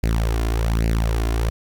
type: tone with flanger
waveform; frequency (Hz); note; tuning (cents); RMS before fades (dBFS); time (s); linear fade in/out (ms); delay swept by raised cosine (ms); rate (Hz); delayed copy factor
sawtooth; 56; A1; +31; -20; 0.03-1.5; 5; 0.42 to 2.92; 1.2; +0.75
effects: 9-bit